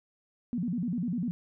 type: tone with vibrato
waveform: sine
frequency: 205.9 Hz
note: G#3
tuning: 15 cents flat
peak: -28 dBFS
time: 0.53-1.31 s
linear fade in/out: 0 ms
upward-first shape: square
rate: 10 Hz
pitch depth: 280 cents each way
effects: none